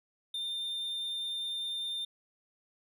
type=tone; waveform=triangle; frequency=3605 Hz; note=A7; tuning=41 cents sharp; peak=-32 dBFS; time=0.34-2.05 s; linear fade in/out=5 ms; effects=none